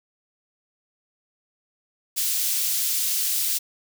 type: high-pass noise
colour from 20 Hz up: white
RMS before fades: -24 dBFS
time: 2.16-3.59 s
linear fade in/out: 20 ms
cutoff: 3700 Hz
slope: 12 dB/octave
effects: none